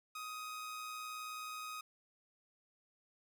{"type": "tone with amplitude modulation", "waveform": "sawtooth", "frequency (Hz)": 1254, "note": "D#6", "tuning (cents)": 13, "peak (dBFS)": -38, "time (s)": [0.15, 1.81], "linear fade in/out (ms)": 5, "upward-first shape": "sine", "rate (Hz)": 119, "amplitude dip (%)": 30, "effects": []}